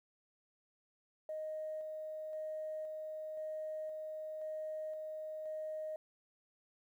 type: tone with tremolo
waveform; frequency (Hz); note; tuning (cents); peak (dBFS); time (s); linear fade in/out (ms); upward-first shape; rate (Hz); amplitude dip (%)
sine; 622.3; D#5; 0; -38; 1.29-5.96; 2; square; 0.96; 25
effects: tanh soft clip ceiling -34 dBFS + 12-bit

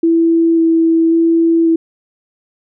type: tone with vibrato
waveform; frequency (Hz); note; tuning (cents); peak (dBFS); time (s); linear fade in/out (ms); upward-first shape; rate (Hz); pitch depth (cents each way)
sine; 329.6; E4; 0; -8; 0.03-1.76; 5; square; 0.92; 9
effects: none

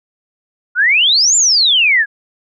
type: exponential two-way sweep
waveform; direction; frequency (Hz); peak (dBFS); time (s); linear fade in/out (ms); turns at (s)
sine; up then down; 1394 to 7390 to 1617; -8; 0.75-2.06; 50; 1.36
effects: none

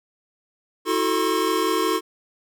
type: tone cluster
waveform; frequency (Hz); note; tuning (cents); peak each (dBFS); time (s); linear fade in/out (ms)
square; 324.1 / 369.2 / 441.1 / 1074; E4 / F#4 / A4 / C6; -29 / -4 / +4 / +45; -26; 0.85-2.01; 50
effects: none

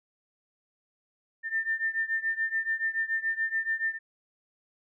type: beating tone pair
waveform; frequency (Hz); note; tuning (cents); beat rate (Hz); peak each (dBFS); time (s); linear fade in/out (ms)
sine; 1795 / 1802; A6 / A6; +34 / +41; 7; -29 / -31; 1.43-3.99; 50
effects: none

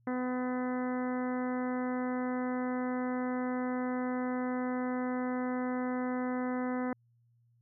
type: harmonic tone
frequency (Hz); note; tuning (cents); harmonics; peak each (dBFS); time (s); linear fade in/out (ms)
251.7; B3; +33; 1 / 2 / 3 / 4 / 5 / 6 / 7 / 8; -32 / -38 / -42 / -44 / -46 / -48 / -49 / -50; 0.07-6.93; 2
effects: added 118 Hz sine -65 dBFS peak until 7.61 s

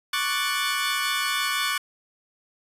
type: chord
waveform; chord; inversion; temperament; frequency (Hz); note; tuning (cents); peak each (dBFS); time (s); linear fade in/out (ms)
20% pulse; D major seventh; third; equal; 1108.7 / 1174.7 / 1480 / 1760; C#6 / D6 / F#6 / A6; 0 / 0 / 0 / 0; -24 / -25 / -23 / -26; 0.13-1.78; 5
effects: resampled to 32000 Hz

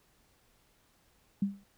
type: tone with exponential decay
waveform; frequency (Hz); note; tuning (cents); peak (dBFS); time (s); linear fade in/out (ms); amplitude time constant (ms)
sine; 198.8; G3; +25; -23; 1.42-1.64; 5; 46
effects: pink hiss -68 dBFS RMS until 1.77 s

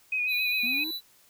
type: tone with vibrato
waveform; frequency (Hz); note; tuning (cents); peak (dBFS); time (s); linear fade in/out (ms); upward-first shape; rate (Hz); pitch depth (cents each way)
sine; 2489; D#7; 0; -25; 0.12-0.84; 5; sine; 7.4; 35
type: tone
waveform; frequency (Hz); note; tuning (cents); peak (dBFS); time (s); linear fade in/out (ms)
square; 3963; B7; +5; -32; 0.27-1.01; 50
type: linear sweep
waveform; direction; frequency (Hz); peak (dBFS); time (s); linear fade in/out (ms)
triangle; up; 230.6 to 330.4; -34; 0.63-0.91; 5
effects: white hiss -60 dBFS RMS until 1.29 s

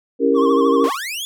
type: chord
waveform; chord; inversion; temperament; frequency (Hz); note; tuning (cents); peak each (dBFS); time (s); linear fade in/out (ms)
sine; C# diminished seventh; none; equal with one note detuned; 277.2 / 329.6 / 397.2 / 466.2; C#4 / E4 / G4 / Bb4; 0 / 0 / +23 / 0; -17 / -22 / -19 / -16; 0.19-0.9; 50
type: tone with vibrato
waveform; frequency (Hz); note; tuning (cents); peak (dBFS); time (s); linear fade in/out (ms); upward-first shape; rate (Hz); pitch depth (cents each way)
triangle; 1100; C#6; -14; -18; 0.34-0.98; 50; triangle; 13; 98
type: linear sweep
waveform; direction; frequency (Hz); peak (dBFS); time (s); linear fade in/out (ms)
sawtooth; up; 330 to 3474; -21; 0.84-1.25; 0
effects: none

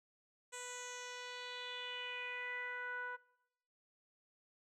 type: tone with low-pass filter sweep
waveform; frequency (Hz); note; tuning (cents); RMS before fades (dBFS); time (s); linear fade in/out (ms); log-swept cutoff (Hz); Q
10% pulse; 493.9; B4; 0; -45; 0.52-3.17; 20; 8300 to 1300; 4.2
effects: noise-tail reverb RT60 0.9 s tail -22 dB re dry

